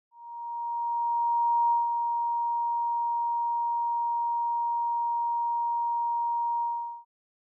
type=tone with ADSR envelope; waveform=sine; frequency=941 Hz; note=A#5; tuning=16 cents sharp; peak=-20 dBFS; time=0.11-7.05 s; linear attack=1600 ms; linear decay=160 ms; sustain=-5 dB; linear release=430 ms; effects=none